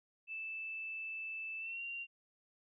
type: tone with pitch glide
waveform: sine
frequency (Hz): 2637 to 2765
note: E7 to F7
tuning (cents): 0 to -18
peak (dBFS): -40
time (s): 0.27-2.07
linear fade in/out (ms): 50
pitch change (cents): +82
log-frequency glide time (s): 1.59-1.82
effects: none